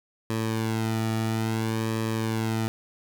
sawtooth tone with flanger, 111.6 Hz, A2, 25 cents sharp, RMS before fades -27 dBFS, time 0.3-2.68 s, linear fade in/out 0 ms, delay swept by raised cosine 1.4 to 1.92 ms, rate 0.59 Hz, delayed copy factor -0.75, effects none

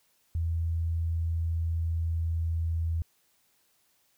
sine tone with pitch glide, 82.8 to 82.28 Hz, E2 to E2, +8 to -3 cents, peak -26 dBFS, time 0.35-3.02 s, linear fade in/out 0 ms, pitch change -11 cents, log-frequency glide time 1.07-2.8 s, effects white hiss -69 dBFS RMS until 4.17 s

